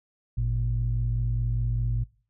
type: tone pair together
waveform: sine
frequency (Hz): 51.6 / 116.54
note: G#1 / A#2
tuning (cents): -10 / 0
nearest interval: octave + major second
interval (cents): 1410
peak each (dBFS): -25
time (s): 0.37-2.04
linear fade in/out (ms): 10
effects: noise-tail reverb RT60 0.4 s tail -22 dB re dry + tanh soft clip ceiling -17 dBFS